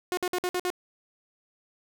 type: tone bursts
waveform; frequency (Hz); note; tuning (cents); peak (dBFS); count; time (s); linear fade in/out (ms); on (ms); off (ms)
sawtooth; 360.9; F#4; -43; -22; 6; 0.12-0.702; 0; 52; 54
effects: none